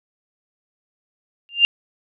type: tone with exponential growth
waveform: sine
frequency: 2794 Hz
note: F7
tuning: in tune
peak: -6 dBFS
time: 1.49-1.65 s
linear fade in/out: 0 ms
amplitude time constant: 33 ms
effects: none